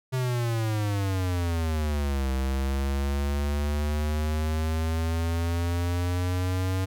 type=exponential two-way sweep; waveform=square; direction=down then up; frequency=130.81 to 65.7 to 94.4 Hz; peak=-25 dBFS; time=0.12-6.86 s; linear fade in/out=20 ms; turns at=2.31 s; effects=none